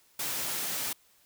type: high-pass noise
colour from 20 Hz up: white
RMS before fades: -33 dBFS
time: 0.19-0.93 s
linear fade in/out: 5 ms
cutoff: 110 Hz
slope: 96 dB/octave
effects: white hiss -64 dBFS RMS until 1.25 s